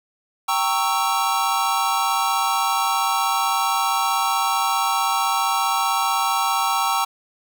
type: chord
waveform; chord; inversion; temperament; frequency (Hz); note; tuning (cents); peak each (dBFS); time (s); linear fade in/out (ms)
square; G diminished seventh; none; equal with one note detuned; 784 / 920.6 / 1108.7 / 1318.5; G5 / Bb5 / Db6 / Fb6; 0 / -22 / 0 / 0; -25; 0.48-7.05; 10
effects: none